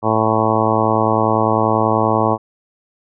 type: harmonic tone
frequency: 110.3 Hz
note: A2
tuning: 5 cents sharp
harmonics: 1 / 2 / 3 / 4 / 5 / 6 / 7 / 8 / 9 / 10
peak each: -22 / -22 / -22 / -22 / -22 / -22 / -22 / -22 / -22 / -22 dBFS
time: 0.02-2.38 s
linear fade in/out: 50 ms
effects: none